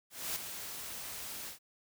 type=noise with ADSR envelope; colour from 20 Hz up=white; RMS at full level=-35 dBFS; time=0.1-1.59 s; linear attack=260 ms; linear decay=4 ms; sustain=-8 dB; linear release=110 ms; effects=none